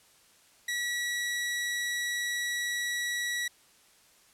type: tone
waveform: sawtooth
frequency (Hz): 1933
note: B6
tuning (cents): -38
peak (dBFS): -26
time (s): 0.68-3.48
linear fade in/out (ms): 5
effects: white hiss -61 dBFS RMS until 4.33 s + low-pass 11000 Hz 12 dB/octave